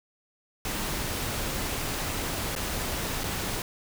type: noise with dropouts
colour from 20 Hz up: pink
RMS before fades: -31 dBFS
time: 0.65-3.62 s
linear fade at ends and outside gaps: 1 ms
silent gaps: 2.552-2.562 / 3.236-3.24 s
effects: none